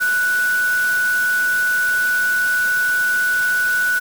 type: tone in noise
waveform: sine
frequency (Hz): 1480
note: F#6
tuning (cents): 0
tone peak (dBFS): -15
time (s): 0-4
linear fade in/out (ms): 20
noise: white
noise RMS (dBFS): -30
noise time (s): 0-4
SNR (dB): +12
effects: none